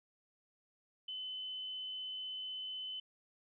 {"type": "tone", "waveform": "sine", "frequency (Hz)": 3032, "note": "F#7", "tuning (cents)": 42, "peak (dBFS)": -40, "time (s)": [1.08, 3], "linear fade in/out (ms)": 5, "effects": []}